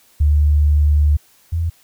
sine tone pair in turn, 74.1 / 83.33 Hz, D2 / E2, +16 / +19 cents, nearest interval major second, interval 203 cents, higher second, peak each -10 / -16 dBFS, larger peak first, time 0.2-1.17 / 1.52-1.7 s, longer first, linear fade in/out 10 ms, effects white hiss -53 dBFS RMS until 1.83 s

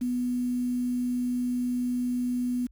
sine tone with quantisation, 246.9 Hz, B3, in tune, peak -25 dBFS, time 0.01-2.67 s, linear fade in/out 10 ms, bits 8, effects added 50 Hz sine -53 dBFS peak until 2.71 s

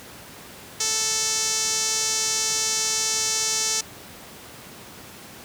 sawtooth tone with band-pass filter, 440 Hz, A4, in tune, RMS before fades -24 dBFS, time 0.8-3.81 s, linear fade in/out 5 ms, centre 6200 Hz, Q 3.3, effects pink hiss -42 dBFS RMS until 5.44 s + high-pass 100 Hz 12 dB/octave

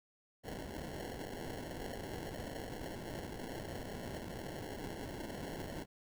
violet noise with sample-and-hold, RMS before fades -44 dBFS, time 0.43-5.86 s, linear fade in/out 50 ms, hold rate 1225 Hz, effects none

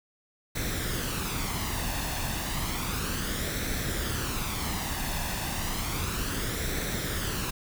pink noise with flanger, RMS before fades -31 dBFS, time 0.55-7.51 s, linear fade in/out 10 ms, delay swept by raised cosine 0.51 to 1.14 ms, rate 0.32 Hz, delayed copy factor +0.5, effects none

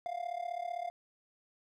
triangle tone with amplitude modulation, 700 Hz, F5, 4 cents sharp, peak -30 dBFS, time 0.06-0.9 s, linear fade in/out 0 ms, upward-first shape sine, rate 35.6 Hz, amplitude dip 85%, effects none

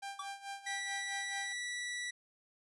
sawtooth tone with tremolo, 794 Hz, G5, 22 cents sharp, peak -36 dBFS, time 0.02-1.53 s, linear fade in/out 10 ms, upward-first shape sine, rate 4.6 Hz, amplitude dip 80%
square tone with exponential decay, 1150 Hz, D6, 37 cents flat, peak -37 dBFS, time 0.19-0.33 s, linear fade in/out 5 ms, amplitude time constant 30 ms
sawtooth tone, 1954 Hz, B6, 19 cents flat, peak -34 dBFS, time 0.66-2.11 s, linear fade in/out 10 ms
effects resampled to 24000 Hz

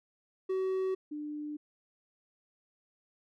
triangle / sine tone pair in turn, 377.8 / 298.3 Hz, F#4 / D4, +36 / +27 cents, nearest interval major third, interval 409 cents, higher first, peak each -27 / -36 dBFS, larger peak first, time 0.49-0.95 / 1.11-1.57 s, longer neither, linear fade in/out 10 ms, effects none

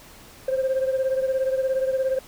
sine beating tone pair, 523.3 / 540.3 Hz, C5 / C#5, 0 / -44 cents, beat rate 17 Hz, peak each -20 / -25 dBFS, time 0.48-2.19 s, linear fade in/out 5 ms, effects tanh soft clip ceiling -17 dBFS + pink hiss -47 dBFS RMS until 2.27 s

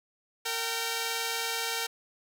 5% pulse tone pair together, 459 / 772 Hz, A#4 / G5, -27 / -27 cents, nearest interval major sixth, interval 900 cents, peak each -20 / -22 dBFS, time 0.45-1.87 s, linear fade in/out 10 ms, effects none

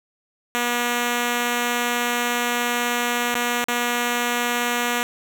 5% pulse tone with dropouts, 241.1 Hz, B3, 41 cents flat, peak -9 dBFS, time 0.55-5.03 s, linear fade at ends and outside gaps 0 ms, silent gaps 3.342-3.353 / 3.641-3.684 s, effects none

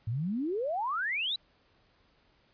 sine exponential sweep, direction up, 104 to 4047 Hz, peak -29 dBFS, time 0.07-1.36 s, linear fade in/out 5 ms, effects pink hiss -67 dBFS RMS until 2.53 s + resampled to 11025 Hz

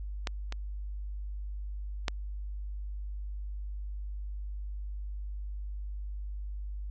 clicks, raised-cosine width 0.2 ms, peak -14 / -20 / -11 dBFS, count 3, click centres 0.272 / 0.524 / 2.082 s, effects added 50 Hz sine -35 dBFS peak until 6.9 s + low-pass 7000 Hz 12 dB/octave

